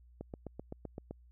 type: click train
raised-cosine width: 2 ms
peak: -28 dBFS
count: 8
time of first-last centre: 0.21-1.11 s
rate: 7.78 Hz
effects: added 60 Hz sine -57 dBFS peak until 1.31 s